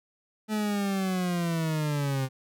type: linear sweep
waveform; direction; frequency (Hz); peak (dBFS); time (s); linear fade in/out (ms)
40% pulse; down; 216.9 to 130; -25; 0.48-2.29; 50
effects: none